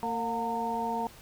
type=harmonic tone with a mistuned harmonic; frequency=228.7 Hz; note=A#3; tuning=33 cents flat; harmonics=1 / 2 / 3 / 4; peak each=-36 / -37 / -35 / -31 dBFS; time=0.03-1.07 s; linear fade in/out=0 ms; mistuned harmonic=3; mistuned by=+65 cents; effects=pink hiss -52 dBFS RMS until 1.21 s